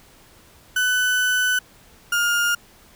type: tone pair in turn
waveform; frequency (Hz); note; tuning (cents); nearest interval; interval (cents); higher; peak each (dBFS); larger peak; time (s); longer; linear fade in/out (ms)
35% pulse; 1500 / 1414.9; F#6 / F6; +23 / +22; minor second; 101; first; -16; neither; 0.76-1.59 / 2.12-2.55; first; 5
effects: pink hiss -51 dBFS RMS until 2.95 s